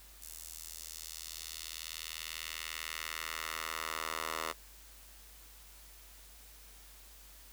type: tone with high-pass filter sweep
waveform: 10% pulse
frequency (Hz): 80.2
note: E2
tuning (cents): -47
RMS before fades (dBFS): -42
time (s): 0.21-4.53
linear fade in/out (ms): 20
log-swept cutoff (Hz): 8500 to 840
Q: 1.1
effects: added 50 Hz sine -57 dBFS peak until 7.52 s + white hiss -57 dBFS RMS until 7.52 s